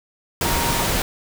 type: tone in noise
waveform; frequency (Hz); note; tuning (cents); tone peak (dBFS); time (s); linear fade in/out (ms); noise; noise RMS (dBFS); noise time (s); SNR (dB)
sine; 937; A#5; +9; -26; 0.45-0.87; 2; pink; -21; 0.41-1.02; -8
effects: none